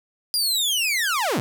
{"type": "linear sweep", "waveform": "sawtooth", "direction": "down", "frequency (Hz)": [4912, 89.4], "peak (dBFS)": -17, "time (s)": [0.34, 1.4], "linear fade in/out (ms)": 0, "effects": []}